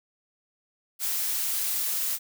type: noise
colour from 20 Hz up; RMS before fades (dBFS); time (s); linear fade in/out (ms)
blue; -28; 0.99-2.19; 50
effects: none